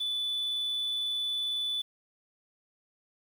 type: tone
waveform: sine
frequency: 3481 Hz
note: A7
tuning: 19 cents flat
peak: -27 dBFS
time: 0-1.82 s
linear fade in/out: 10 ms
effects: tanh soft clip ceiling -27 dBFS + 9-bit